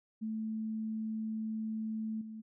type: tone with level steps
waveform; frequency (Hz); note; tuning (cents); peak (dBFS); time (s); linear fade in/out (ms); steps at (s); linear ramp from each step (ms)
sine; 219.4; A3; -5; -34 / -42; 0.21-2.42; 20; 2.21; 5
effects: none